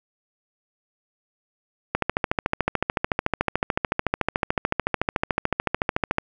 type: click train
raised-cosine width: 0.5 ms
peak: -5 dBFS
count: 59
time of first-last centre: 1.95-6.184 s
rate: 13.7 Hz
effects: none